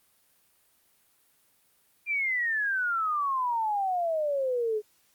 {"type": "exponential sweep", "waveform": "sine", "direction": "down", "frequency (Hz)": [2408, 416], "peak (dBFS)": -25, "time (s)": [2.06, 4.82], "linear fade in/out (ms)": 50, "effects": ["white hiss -66 dBFS RMS until 5.14 s", "Opus 32 kbps"]}